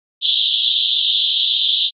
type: band-pass noise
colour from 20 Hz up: white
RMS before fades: -17 dBFS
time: 0.21-1.91 s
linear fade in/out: 50 ms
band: 3100 to 3800 Hz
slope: 96 dB/octave
effects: MP3 32 kbps